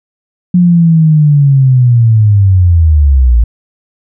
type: linear sweep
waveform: sine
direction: down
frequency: 180.2 to 55 Hz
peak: -3 dBFS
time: 0.54-3.44 s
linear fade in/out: 5 ms
effects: none